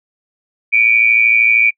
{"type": "tone pair together", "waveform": "sine", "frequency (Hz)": [2290, 2403], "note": ["D7", "D7"], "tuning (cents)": [-44, 39], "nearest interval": "minor second", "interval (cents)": 83, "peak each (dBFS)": -11, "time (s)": [0.72, 1.71], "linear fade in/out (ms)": 20, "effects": ["noise-tail reverb RT60 0.1 s tail -25 dB re dry"]}